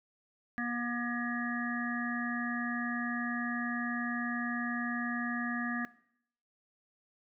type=harmonic tone with a mistuned harmonic; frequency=240 Hz; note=B3; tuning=49 cents flat; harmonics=1 / 3 / 5 / 7 / 8; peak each=-35 / -44 / -43 / -36 / -42 dBFS; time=0.58-5.85 s; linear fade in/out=0 ms; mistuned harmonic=8; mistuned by=-26 cents; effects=noise-tail reverb RT60 0.7 s tail -19 dB re dry